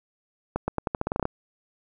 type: accelerating click train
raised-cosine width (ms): 1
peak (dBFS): -11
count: 12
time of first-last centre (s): 0.56-1.254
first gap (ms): 120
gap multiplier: 0.86
effects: none